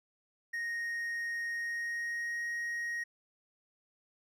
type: tone with pitch glide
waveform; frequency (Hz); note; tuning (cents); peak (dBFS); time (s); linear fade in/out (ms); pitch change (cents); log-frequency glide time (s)
triangle; 1864.7 to 1879.8; A#6 to A#6; 0 to +14; -32; 0.53-3.04; 10; +14; 1.52-2.45
effects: none